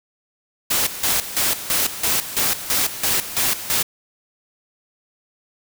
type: noise with tremolo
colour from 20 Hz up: white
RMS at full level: -19 dBFS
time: 0.7-3.83 s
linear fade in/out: 10 ms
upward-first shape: square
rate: 3 Hz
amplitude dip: 75%
effects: none